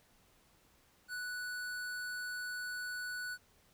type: tone with hard clipping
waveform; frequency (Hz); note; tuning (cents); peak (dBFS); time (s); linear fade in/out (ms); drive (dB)
sine; 1480; F#6; 0; -40; 1.08-3.38; 50; 17
effects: pink hiss -68 dBFS RMS until 3.73 s